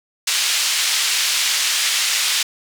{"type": "band-pass noise", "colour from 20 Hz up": "pink", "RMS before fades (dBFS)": -19, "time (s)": [0.27, 2.43], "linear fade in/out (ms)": 5, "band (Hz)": [2700, 7600], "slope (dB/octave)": 12, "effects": []}